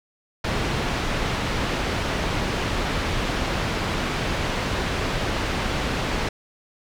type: low-pass noise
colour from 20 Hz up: pink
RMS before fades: -25 dBFS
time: 0.44-6.29 s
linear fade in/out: 5 ms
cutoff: 3900 Hz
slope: 12 dB/octave
effects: none